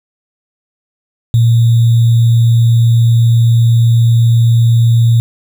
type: tone with sample-and-hold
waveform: sine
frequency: 116 Hz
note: A#2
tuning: 8 cents flat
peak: -5 dBFS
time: 1.34-5.2 s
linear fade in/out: 0 ms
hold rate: 3675 Hz
effects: none